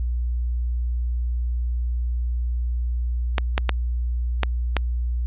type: clicks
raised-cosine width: 0.3 ms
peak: -4 dBFS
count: 5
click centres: 3.382 / 3.579 / 3.693 / 4.433 / 4.767 s
effects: added 60 Hz sine -21 dBFS peak until 5.26 s + resampled to 8000 Hz